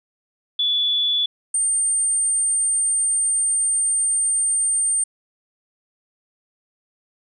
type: tone pair in turn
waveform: sine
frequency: 3441 / 8777 Hz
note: A7 / C#9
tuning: -39 / -18 cents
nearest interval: octave + major third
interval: 1621 cents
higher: second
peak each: -17 dBFS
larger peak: neither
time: 0.59-1.26 / 1.54-5.04 s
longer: second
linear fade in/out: 5 ms
effects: none